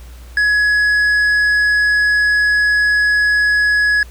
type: tone with tanh clipping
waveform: sine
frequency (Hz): 1682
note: G#6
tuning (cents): +22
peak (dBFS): -12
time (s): 0.37-4.03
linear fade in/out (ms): 2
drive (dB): 6
effects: added 60 Hz sine -33 dBFS peak until 4.1 s + pink hiss -45 dBFS RMS until 4.1 s